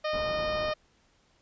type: harmonic tone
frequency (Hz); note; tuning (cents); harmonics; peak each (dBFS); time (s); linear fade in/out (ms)
614; D#5; -23; 1 / 2 / 3 / 4 / 5 / 6 / 7 / 8 / 9; -29 / -35 / -39 / -41 / -43 / -45 / -46 / -47 / -48; 0.04-0.74; 10
type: low-pass noise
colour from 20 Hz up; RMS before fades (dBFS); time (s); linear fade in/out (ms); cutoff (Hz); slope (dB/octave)
pink; -40; 0.13-0.72; 2; 1400; 48
effects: pink hiss -66 dBFS RMS until 1.41 s + resampled to 16000 Hz